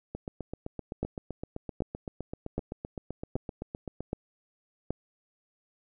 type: two click trains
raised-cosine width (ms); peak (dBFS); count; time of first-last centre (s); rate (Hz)
2; -17 / -22; 6 / 31; 1.03-4.906 / 0.15-4.006; 1.29 / 7.78
effects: none